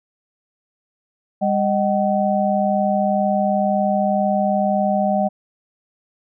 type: tone cluster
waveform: sine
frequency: 201 / 616 / 758 Hz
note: G3 / D#5 / F#5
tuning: +44 / -17 / +42 cents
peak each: -20 dBFS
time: 1.41-5.29 s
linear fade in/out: 20 ms
effects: none